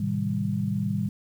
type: chord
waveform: sine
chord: A half-diminished seventh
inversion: none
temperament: just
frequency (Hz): 110 / 132 / 158.4 / 198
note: A2 / C3 / Eb3 / G3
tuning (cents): 0 / +16 / +31 / +18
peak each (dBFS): -30 / -33 / -31 / -27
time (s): 0-1.09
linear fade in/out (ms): 5
effects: 9-bit